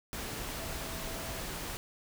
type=tone in noise; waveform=sine; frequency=656 Hz; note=E5; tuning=9 cents flat; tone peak=-48 dBFS; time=0.6-1.4 s; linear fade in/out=0 ms; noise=pink; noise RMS=-39 dBFS; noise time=0.13-1.77 s; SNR=-12 dB; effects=none